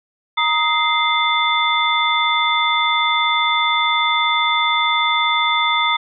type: tone cluster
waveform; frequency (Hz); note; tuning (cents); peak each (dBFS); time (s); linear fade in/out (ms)
sine; 938 / 1257 / 2084 / 3523; A#5 / D#6 / C7 / A7; +11 / +17 / -7 / +1; -20; 0.37-5.97; 10
effects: none